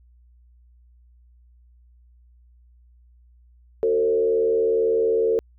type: tone with frequency modulation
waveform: sine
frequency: 451.1 Hz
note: A4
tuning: 43 cents sharp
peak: -17 dBFS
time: 3.83-5.39 s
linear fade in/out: 0 ms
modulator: 78 Hz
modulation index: 0.72
effects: added 60 Hz sine -51 dBFS peak until 5.58 s